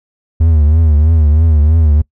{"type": "tone with vibrato", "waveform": "triangle", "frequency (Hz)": 77.78, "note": "D#2", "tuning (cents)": 0, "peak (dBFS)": -4, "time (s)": [0.4, 2.02], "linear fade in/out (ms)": 10, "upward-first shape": "triangle", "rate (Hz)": 3.1, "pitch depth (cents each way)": 120, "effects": ["noise-tail reverb RT60 0.1 s tail -23 dB re dry"]}